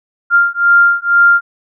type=beating tone pair; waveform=sine; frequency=1395 / 1397.1 Hz; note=F6 / F6; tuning=-2 / 0 cents; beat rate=2.1 Hz; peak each=-10 dBFS; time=0.3-1.41 s; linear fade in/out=50 ms; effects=none